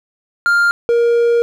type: tone pair in turn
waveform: triangle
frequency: 1400 / 470.6 Hz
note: F6 / A#4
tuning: +4 / +16 cents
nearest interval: octave + perfect fifth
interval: 1888 cents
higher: first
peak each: -8 dBFS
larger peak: neither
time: 0.46-0.71 / 0.89-1.42 s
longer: second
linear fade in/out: 0 ms
effects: none